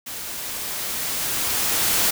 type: noise with level ramp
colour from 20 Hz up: white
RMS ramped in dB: -33 to -19 dBFS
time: 0.06-2.11 s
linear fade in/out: 10 ms
effects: none